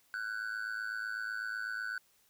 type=tone with amplitude modulation; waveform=triangle; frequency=1500 Hz; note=F#6; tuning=23 cents sharp; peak=-30 dBFS; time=0.14-1.98 s; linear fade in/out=0 ms; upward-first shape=sine; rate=108 Hz; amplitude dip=85%; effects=white hiss -69 dBFS RMS until 2.29 s